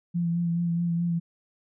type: tone with vibrato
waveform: sine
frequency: 170.6 Hz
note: F3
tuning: 40 cents flat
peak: -23 dBFS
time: 0.14-1.2 s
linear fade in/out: 20 ms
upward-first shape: sine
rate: 4.7 Hz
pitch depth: 24 cents each way
effects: none